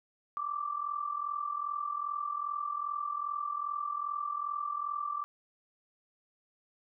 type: tone with amplitude modulation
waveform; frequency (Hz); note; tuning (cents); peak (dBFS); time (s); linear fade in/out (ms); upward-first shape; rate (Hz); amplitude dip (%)
sine; 1171; D6; -5; -29; 0.37-5.24; 0; sine; 42.5; 75
effects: none